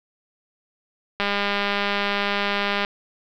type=click train; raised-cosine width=0.3 ms; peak=-7 dBFS; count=334; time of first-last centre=1.2-2.849 s; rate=202 Hz; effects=low-pass 5000 Hz 12 dB/octave + 8-bit